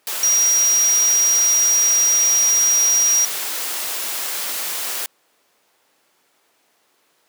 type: tone in noise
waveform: sine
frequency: 5730 Hz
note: F8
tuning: 44 cents sharp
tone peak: -13 dBFS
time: 0.23-3.25 s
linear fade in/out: 2 ms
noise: white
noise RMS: -25 dBFS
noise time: 0.07-5.06 s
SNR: +9 dB
effects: pink hiss -61 dBFS RMS until 7.28 s + high-pass 400 Hz 12 dB/octave